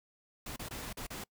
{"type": "noise with dropouts", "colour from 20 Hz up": "pink", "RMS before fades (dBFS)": -42, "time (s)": [0.46, 1.24], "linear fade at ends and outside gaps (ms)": 5, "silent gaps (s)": [[0.563, 0.593], [0.687, 0.708], [0.929, 0.97], [1.068, 1.103]], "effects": ["noise-tail reverb RT60 0.1 s tail -25 dB re dry"]}